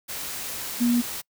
sine tone in noise, 240 Hz, B3, 49 cents flat, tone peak -18 dBFS, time 0.8-1.02 s, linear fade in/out 20 ms, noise white, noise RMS -33 dBFS, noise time 0.08-1.22 s, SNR +12 dB, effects noise-tail reverb RT60 0.1 s tail -26 dB re dry

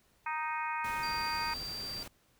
harmonic tone, 311.1 Hz, D#4, in tune, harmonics 3 / 4 / 5 / 6 / 7 / 8, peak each -35 / -40 / -42 / -44 / -44 / -42 dBFS, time 0.26-1.54 s, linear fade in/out 5 ms
pink noise, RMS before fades -46 dBFS, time 0.84-2.08 s, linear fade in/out 5 ms
sine tone, 4699 Hz, D8, in tune, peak -38 dBFS, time 1.03-2.03 s, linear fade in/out 2 ms
effects pink hiss -69 dBFS RMS until 2.39 s

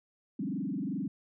sine tone with frequency modulation, 233.1 Hz, A#3, in tune, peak -31 dBFS, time 0.39-1.08 s, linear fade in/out 5 ms, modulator 22.6 Hz, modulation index 2.7, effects none

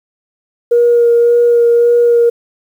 sine tone with vibrato, 473.9 Hz, A#4, 28 cents sharp, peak -5 dBFS, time 0.71-2.3 s, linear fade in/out 10 ms, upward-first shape sine, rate 1.8 Hz, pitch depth 12 cents each way, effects tanh soft clip ceiling -1 dBFS + 7-bit

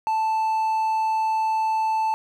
triangle tone, 880 Hz, A5, in tune, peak -18 dBFS, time 0.07-2.14 s, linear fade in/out 0 ms, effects none

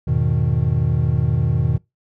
triangle chord, E major seventh, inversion none, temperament equal, 82.41 / 103.83 / 123.47 / 155.56 Hz, E2 / G#2 / B2 / D#3, 0 / 0 / 0 / 0 cents, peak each -21 / -22 / -17 / -19 dBFS, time 0.07-1.78 s, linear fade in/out 10 ms, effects noise-tail reverb RT60 0.2 s tail -23 dB re dry

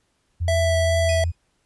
sine tone with pitch glide, 85.5 to 84.57 Hz, F2 to E2, -36 to +45 cents, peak -20 dBFS, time 0.4-1.32 s, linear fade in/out 20 ms, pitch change -19 cents, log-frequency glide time 0.52-1.02 s
square tone with vibrato, 659.3 Hz, E5, in tune, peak -20 dBFS, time 0.48-1.24 s, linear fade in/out 2 ms, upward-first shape triangle, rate 2.5 Hz, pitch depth 11 cents each way
20% pulse tone with exponential decay, 2489 Hz, D#7, in tune, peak -23 dBFS, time 1.09-1.35 s, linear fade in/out 1 ms, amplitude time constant 56 ms
effects pink hiss -68 dBFS RMS until 1.65 s + resampled to 24000 Hz

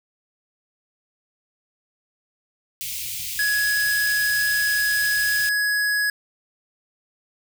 white band-stop noise, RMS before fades -30 dBFS, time 2.81-5.49 s, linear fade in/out 0 ms, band 150 to 2200 Hz, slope 48 dB/octave
square tone, 1675 Hz, G#6, 14 cents sharp, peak -20 dBFS, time 3.39-6.1 s, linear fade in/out 2 ms
effects none

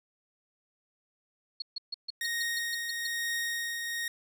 sine tone bursts, 4329 Hz, C#8, 42 cents flat, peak -32 dBFS, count 10, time 1.6-3.07 s, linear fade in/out 5 ms, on 21 ms, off 140 ms
sawtooth tone with tremolo, 1864.7 Hz, A#6, in tune, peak -26 dBFS, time 2.21-4.08 s, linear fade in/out 2 ms, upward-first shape triangle, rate 1.1 Hz, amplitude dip 40%
effects none

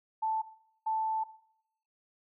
sine tone pair in turn, 880 / 880 Hz, A5 / A5, 0 / 0 cents, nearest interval unison, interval 0 cents, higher neither, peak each -28 dBFS, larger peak neither, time 0.22-0.42 / 0.86-1.24 s, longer second, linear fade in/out 10 ms, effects noise-tail reverb RT60 0.7 s tail -17 dB re dry

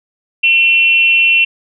sine tone with frequency modulation, 2711 Hz, E7, 48 cents sharp, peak -7 dBFS, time 0.43-1.45 s, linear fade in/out 10 ms, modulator 301 Hz, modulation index 0.46, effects none

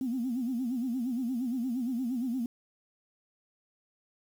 sine tone with vibrato, 246.9 Hz, B3, in tune, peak -28 dBFS, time 0.01-2.46 s, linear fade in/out 2 ms, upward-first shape sine, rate 8.6 Hz, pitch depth 140 cents each way, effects tanh soft clip ceiling -24 dBFS + 9-bit

